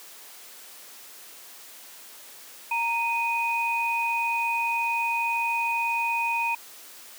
sine tone pair together, 929.1 / 2489 Hz, A#5 / D#7, -6 / 0 cents, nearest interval octave + perfect fourth, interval 1706 cents, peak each -26 dBFS, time 2.71-6.55 s, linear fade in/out 5 ms, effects white hiss -46 dBFS RMS until 7.18 s + high-pass 300 Hz 12 dB/octave

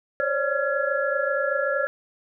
sine tone cluster, 532 / 557 / 585 / 1378 / 1685 Hz, C5 / C#5 / D5 / F6 / G#6, +29 / +8 / -7 / -24 / +25 cents, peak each -28 dBFS, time 0.2-1.87 s, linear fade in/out 0 ms, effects none

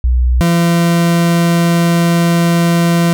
sine / 40% pulse tone pair in turn, 61.74 / 170.15 Hz, B1 / F3, 0 / -45 cents, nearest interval octave + tritone, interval 1755 cents, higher second, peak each -8 dBFS, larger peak neither, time 0.04-0.41 / 0.41-3.13 s, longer second, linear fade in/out 0 ms, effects none

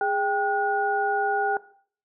sine tone cluster, 413.2 / 788 / 1451 Hz, G#4 / G5 / F#6, -9 / +9 / -34 cents, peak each -28 / -23 / -28 dBFS, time 0.01-1.57 s, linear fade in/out 2 ms, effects noise-tail reverb RT60 0.5 s tail -17 dB re dry

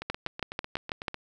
two click trains, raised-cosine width 0.3 ms, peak -20 / -13 dBFS, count 10 / 7, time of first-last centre 0.02-1.144 / 0.1-1.082 s, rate 8.01 / 6.11 Hz, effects none

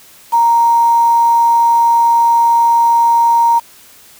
sine tone with quantisation, 932.3 Hz, A#5, in tune, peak -7 dBFS, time 0.32-3.6 s, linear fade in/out 20 ms, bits 5, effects white hiss -42 dBFS RMS until 4.19 s

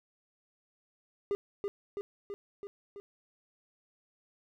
triangle tone with echo, 403.5 Hz, G#4, 50 cents flat, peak -26 dBFS, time 1.31-1.35 s, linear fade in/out 0 ms, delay 330 ms, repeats 5, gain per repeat -3 dB, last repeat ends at 3 s, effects none

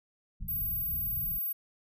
pink low-pass noise, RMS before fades -41 dBFS, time 0.4-1.39 s, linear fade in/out 5 ms, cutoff 190 Hz, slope 48 dB/octave
sine tone, 14420 Hz, A9, 41 cents sharp, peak -30 dBFS, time 0.48-1.53 s, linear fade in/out 10 ms
effects none

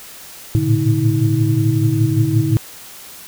sine tone cluster, 108.4 / 113.9 / 119.9 / 145.2 / 320.8 Hz, A2 / A#2 / A#2 / D3 / E4, -25 / -40 / +49 / -19 / -47 cents, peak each -19 dBFS, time 0.55-2.57 s, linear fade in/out 0 ms, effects white hiss -37 dBFS RMS until 3.27 s

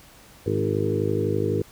harmonic tone with a mistuned harmonic, 51.91 Hz, G#1, in tune, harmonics 2 / 3 / 4 / 5 / 6 / 7 / 8 / 9, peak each -27 / -31 / -33 / -35 / -30 / -29 / -27 / -29 dBFS, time 0.46-1.62 s, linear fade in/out 5 ms, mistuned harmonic 6, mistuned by +18 cents, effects pink hiss -50 dBFS RMS until 1.71 s

